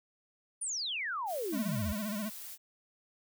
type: exponential sweep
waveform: sine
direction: down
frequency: 9956 to 69.3 Hz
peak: -33 dBFS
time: 0.61-1.93 s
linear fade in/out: 10 ms
type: noise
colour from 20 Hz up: blue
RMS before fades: -45 dBFS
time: 1.26-2.58 s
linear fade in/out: 50 ms
type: tone with vibrato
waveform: square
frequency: 210 Hz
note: G#3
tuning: 19 cents sharp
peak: -35 dBFS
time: 1.52-2.3 s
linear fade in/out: 20 ms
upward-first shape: sine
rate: 15 Hz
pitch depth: 93 cents each way
effects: none